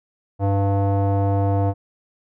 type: tone with low-pass filter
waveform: square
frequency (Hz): 99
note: G2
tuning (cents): +18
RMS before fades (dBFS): -19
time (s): 0.39-1.74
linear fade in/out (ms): 50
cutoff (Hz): 730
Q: 2.7
effects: none